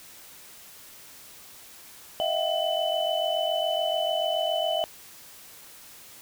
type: tone cluster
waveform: sine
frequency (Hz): 629 / 676 / 762 / 3004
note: D#5 / E5 / G5 / F#7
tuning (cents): +19 / +43 / -49 / +26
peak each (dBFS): -28 / -28 / -33 / -30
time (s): 2.2-4.84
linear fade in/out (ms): 0
effects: white hiss -48 dBFS RMS until 6.21 s